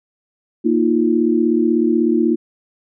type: chord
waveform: sine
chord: Bb suspended fourth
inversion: none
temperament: equal with one note detuned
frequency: 233.1 / 312.9 / 349.2 Hz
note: Bb3 / Eb4 / F4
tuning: 0 / +10 / 0 cents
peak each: -17 dBFS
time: 0.64-2.36 s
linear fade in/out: 20 ms
effects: none